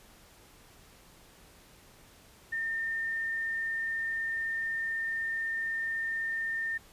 sine tone, 1812 Hz, A#6, 50 cents flat, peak -30 dBFS, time 2.52-6.78 s, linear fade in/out 10 ms, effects pink hiss -57 dBFS RMS until 6.92 s + resampled to 32000 Hz

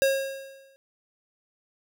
square tone with exponential decay, 542 Hz, C#5, 39 cents flat, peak -18 dBFS, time 0.02-0.76 s, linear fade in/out 0 ms, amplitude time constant 160 ms, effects none

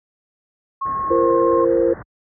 sine tone with pitch glide, 1086 to 1066.7 Hz, C#6 to C6, -36 to +33 cents, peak -20 dBFS, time 0.81-1.65 s, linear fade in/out 10 ms, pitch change -31 cents, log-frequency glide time 1.19-1.31 s
pink low-pass noise, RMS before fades -35 dBFS, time 0.85-2.03 s, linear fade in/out 10 ms, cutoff 1900 Hz, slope 96 dB/octave
sine chord, F suspended fourth, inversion none, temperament equal with one note detuned, 342.6 / 466.2 / 523.3 Hz, F4 / Bb4 / C5, -33 / 0 / 0 cents, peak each -18 dBFS, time 1.1-1.94 s, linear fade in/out 10 ms
effects high-pass 60 Hz 12 dB/octave

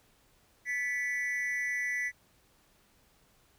triangle tone with amplitude modulation, 1975.5 Hz, B6, in tune, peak -25 dBFS, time 0.65-2.12 s, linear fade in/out 50 ms, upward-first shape sine, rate 248 Hz, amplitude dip 75%, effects pink hiss -66 dBFS RMS until 3.58 s

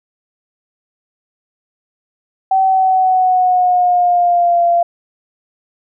sine tone with pitch glide, 765 to 689.5 Hz, G5 to F5, -42 to -22 cents, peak -9 dBFS, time 2.51-4.83 s, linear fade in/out 5 ms, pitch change -180 cents, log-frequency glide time 2.63-4.62 s, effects none

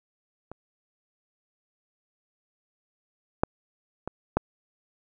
clicks, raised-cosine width 1 ms, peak -25 / -6 / -18 / -7 dBFS, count 4, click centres 0.516 / 3.435 / 4.076 / 4.37 s, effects none

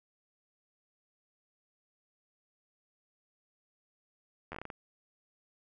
slowing click train, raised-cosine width 0.5 ms, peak -26 dBFS, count 8, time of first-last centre 4.52-4.702 s, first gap 11 ms, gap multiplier 1.28, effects none

